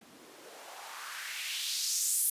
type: noise with band-pass filter sweep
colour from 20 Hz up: blue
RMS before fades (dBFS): -36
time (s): 0.01-2.3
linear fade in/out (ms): 5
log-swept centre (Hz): 200 to 11000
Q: 2.1
effects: resampled to 32000 Hz